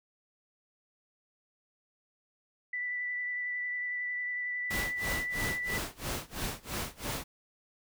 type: tone with vibrato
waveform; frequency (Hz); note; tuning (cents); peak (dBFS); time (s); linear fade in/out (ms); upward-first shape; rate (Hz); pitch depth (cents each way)
sine; 1975.5; B6; 0; -32; 2.73-5.78; 5; sine; 11; 12
type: noise with tremolo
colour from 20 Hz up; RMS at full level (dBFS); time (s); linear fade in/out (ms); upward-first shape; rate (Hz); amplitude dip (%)
pink; -34; 4.7-7.24; 10; sine; 3; 95
effects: none